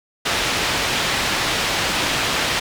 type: low-pass noise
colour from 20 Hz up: white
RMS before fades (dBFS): -21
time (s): 0.25-2.6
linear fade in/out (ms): 10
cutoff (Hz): 3800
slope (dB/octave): 12
effects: none